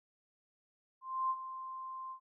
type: tone with ADSR envelope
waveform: sine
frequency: 1046.5 Hz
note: C6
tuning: in tune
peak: -29 dBFS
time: 1.01-2.2 s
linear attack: 290 ms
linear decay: 52 ms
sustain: -12 dB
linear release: 88 ms
effects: none